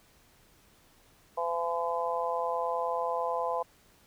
harmonic tone, 169.4 Hz, E3, 48 cents sharp, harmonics 3 / 4 / 5 / 6, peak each -33 / -34 / -35 / -33 dBFS, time 1.37-3.63 s, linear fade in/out 10 ms, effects pink hiss -62 dBFS RMS until 4.06 s

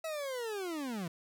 40% pulse linear sweep, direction down, 655 to 159 Hz, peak -35 dBFS, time 0.04-1.08 s, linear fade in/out 5 ms, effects none

